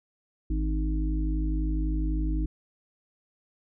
harmonic tone, 51.91 Hz, G#1, in tune, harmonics 1 / 3 / 5 / 6, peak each -25 / -37 / -38 / -33 dBFS, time 0.5-2.46 s, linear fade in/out 5 ms, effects none

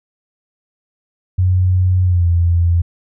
sine tone with pitch glide, 91.8 to 85.65 Hz, F#2 to F2, -13 to -33 cents, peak -10 dBFS, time 1.38-2.82 s, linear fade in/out 10 ms, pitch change -120 cents, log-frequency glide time 2.04-2.27 s, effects none

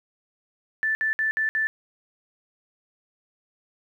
sine tone bursts, 1760 Hz, A6, in tune, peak -21 dBFS, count 5, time 0.83-1.67 s, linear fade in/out 0 ms, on 120 ms, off 60 ms, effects 10-bit

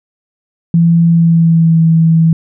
sine tone with pitch glide, 168 to 163.12 Hz, E3 to E3, +33 to -18 cents, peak -5 dBFS, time 0.74-2.33 s, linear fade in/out 2 ms, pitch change -51 cents, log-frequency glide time 1.06-1.81 s, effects none

